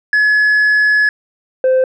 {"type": "tone pair in turn", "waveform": "sine", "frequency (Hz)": [1700, 518.1], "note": ["G#6", "C5"], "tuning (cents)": [40, -17], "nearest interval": "octave + major sixth", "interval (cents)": 2057, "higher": "first", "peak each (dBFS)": -6, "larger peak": "neither", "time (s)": [[0.13, 1.09], [1.64, 1.84]], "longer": "first", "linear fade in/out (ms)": 2, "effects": ["tanh soft clip ceiling -8 dBFS"]}